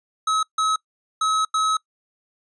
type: tone bursts at uneven times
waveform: square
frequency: 1283 Hz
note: E6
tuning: 47 cents flat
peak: -19 dBFS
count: 4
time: 0.27-0.43 / 0.58-0.76 / 1.21-1.45 / 1.54-1.77 s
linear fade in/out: 5 ms
effects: noise-tail reverb RT60 0.1 s tail -24 dB re dry + resampled to 22050 Hz